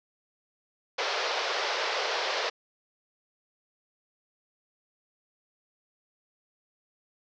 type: band-pass noise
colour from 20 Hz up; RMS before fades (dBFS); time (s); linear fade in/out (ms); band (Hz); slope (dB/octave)
pink; -30; 0.98-2.5; 10; 420 to 5500; 48
effects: none